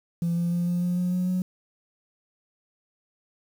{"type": "tone with pitch steps", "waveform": "sine", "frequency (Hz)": [170.3, 172.08, 173.88, 175.7, 177.53, 179.39, 181.26, 183.16], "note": ["F3", "F3", "F3", "F3", "F3", "F3", "F#3", "F#3"], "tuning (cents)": [-43, -25, -7, 11, 29, 47, -35, -17], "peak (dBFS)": -21, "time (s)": [0.22, 1.42], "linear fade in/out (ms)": 2, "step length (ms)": 150, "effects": ["tanh soft clip ceiling -19 dBFS", "8-bit"]}